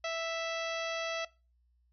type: harmonic tone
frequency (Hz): 659.3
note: E5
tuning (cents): 0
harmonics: 1 / 2 / 3 / 4 / 5 / 6 / 7 / 8 / 9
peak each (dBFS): -35 / -41 / -42 / -42 / -44 / -49 / -49 / -52 / -49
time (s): 0.04-1.25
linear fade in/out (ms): 5
effects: noise-tail reverb RT60 0.3 s tail -21 dB re dry + added 60 Hz sine -67 dBFS peak until 1.92 s

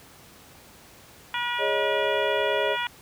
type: harmonic tone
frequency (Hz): 481.7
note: B4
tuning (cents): -43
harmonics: 2 / 3 / 4 / 5 / 6 / 7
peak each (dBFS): -30 / -32 / -33 / -34 / -35 / -35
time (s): 1.34-2.87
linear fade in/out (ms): 2
type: chord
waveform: sine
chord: Ab suspended fourth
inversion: none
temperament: just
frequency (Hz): 415.3 / 553.7 / 623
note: Ab4 / Db5 / Eb5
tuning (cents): 0 / -2 / +2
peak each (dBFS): -28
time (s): 1.58-2.77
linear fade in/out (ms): 50
effects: pink hiss -50 dBFS RMS until 3.01 s + high-pass 60 Hz 12 dB/octave

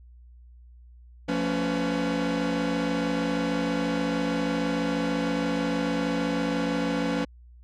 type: tone cluster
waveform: 45% pulse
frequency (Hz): 176.1 / 226.2 / 280.7 / 502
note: F3 / A3 / C#4 / B4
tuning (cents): +15 / +48 / +22 / +28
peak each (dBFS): -31 / -32 / -28 / -31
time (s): 1.28-7.25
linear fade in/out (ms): 10
effects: added 60 Hz sine -47 dBFS peak until 7.63 s + low-pass 5000 Hz 12 dB/octave

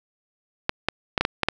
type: clicks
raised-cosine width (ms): 0.3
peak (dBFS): -4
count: 7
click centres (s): 0.694 / 0.886 / 1.178 / 1.21 / 1.251 / 1.433 / 1.486
effects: none

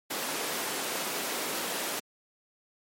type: high-pass noise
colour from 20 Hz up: pink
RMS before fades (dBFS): -33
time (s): 0.1-2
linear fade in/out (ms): 10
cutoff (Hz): 290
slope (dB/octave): 12
effects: high-pass 150 Hz 12 dB/octave + MP3 64 kbps

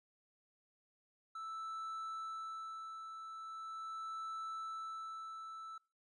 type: tone with tremolo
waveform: triangle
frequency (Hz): 1318.5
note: E6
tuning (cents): 0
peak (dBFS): -39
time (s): 1.35-5.78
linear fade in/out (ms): 5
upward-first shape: sine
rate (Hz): 0.41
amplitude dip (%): 45
effects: noise-tail reverb RT60 0.3 s tail -24 dB re dry + resampled to 22050 Hz

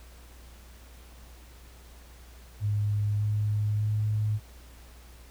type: tone with pitch steps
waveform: sine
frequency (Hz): 103.83 / 105.16 / 106.5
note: G#2 / G#2 / G#2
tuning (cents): 0 / +22 / +44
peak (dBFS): -24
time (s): 2.6-4.4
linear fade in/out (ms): 50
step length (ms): 600
effects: added 60 Hz sine -48 dBFS peak until 5.3 s + pink hiss -55 dBFS RMS until 5.3 s

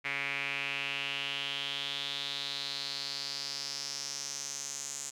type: tone with band-pass filter sweep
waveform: sawtooth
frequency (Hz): 140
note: C#3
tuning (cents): +18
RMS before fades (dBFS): -37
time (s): 0.04-5.11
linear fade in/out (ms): 20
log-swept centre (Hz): 2200 to 7100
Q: 4.9
effects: none

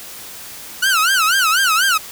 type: tone with vibrato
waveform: sawtooth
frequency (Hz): 1419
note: F6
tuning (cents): +27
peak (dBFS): -9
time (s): 0.82-1.98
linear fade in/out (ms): 10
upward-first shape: sine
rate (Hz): 4.1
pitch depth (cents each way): 210
effects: white hiss -34 dBFS RMS until 2.11 s

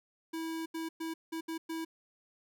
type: tone bursts at uneven times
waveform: square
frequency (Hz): 325.3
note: E4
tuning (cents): -23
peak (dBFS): -36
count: 6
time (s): 0.33-0.66 / 0.74-0.89 / 1-1.14 / 1.32-1.41 / 1.48-1.58 / 1.69-1.85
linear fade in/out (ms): 10
effects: none

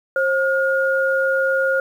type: tone pair together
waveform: sine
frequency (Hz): 534.5 / 1427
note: C5 / F6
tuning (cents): +37 / +37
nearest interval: octave + perfect fourth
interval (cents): 1700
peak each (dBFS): -18 / -19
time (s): 0.16-1.8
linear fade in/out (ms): 2
effects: 8-bit

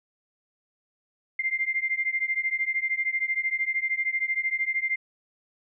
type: beating tone pair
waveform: sine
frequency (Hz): 2093 / 2106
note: C7 / C7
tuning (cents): 0 / +11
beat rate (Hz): 13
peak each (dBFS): -27 / -28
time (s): 1.39-4.96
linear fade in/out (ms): 5
effects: none

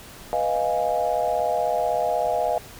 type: chord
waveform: sine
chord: F half-diminished seventh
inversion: second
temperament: equal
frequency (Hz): 493.9 / 622.3 / 698.5 / 830.6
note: Cb5 / Eb5 / F5 / Ab5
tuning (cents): 0 / 0 / 0 / 0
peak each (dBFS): -28 / -25 / -24 / -28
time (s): 0.33-2.58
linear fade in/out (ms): 0
effects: pink hiss -43 dBFS RMS until 2.79 s

